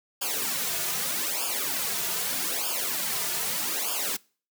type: noise with flanger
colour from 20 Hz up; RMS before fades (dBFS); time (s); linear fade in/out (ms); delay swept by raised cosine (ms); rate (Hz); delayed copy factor
white; -29; 0.21-4.17; 10; 0.5 to 3.8; 0.81; -1
effects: noise-tail reverb RT60 0.4 s tail -24 dB re dry + high-pass 150 Hz 12 dB/octave